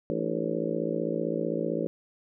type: harmonic tone with a mistuned harmonic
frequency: 55.6 Hz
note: A1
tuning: 19 cents sharp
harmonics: 3 / 4 / 5 / 6 / 7 / 8 / 9 / 10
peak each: -35 / -35 / -35 / -35 / -35 / -35 / -35 / -35 dBFS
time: 0.1-1.87 s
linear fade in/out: 0 ms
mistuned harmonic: 5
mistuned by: +120 cents
effects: none